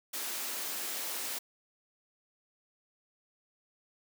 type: high-pass noise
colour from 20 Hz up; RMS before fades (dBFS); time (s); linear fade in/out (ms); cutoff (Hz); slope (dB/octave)
white; -37; 0.13-1.39; 10; 240; 24
effects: none